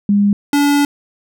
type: tone pair in turn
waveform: sine / square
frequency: 203 / 287.1 Hz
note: G#3 / D4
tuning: -39 / -39 cents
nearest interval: tritone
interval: 600 cents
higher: second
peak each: -9 / -11 dBFS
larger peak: first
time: 0.09-0.33 / 0.53-0.85 s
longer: second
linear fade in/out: 2 ms
effects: none